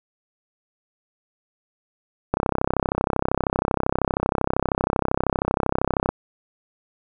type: click train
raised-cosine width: 1 ms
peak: -5 dBFS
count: 124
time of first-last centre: 2.34-6.09 s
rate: 32.8 Hz
effects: none